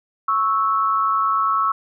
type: tone pair together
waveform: sine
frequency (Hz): 1104.9 / 1314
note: C#6 / E6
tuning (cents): -6 / -6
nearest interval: minor third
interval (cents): 300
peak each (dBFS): -19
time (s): 0.28-1.72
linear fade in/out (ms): 5
effects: none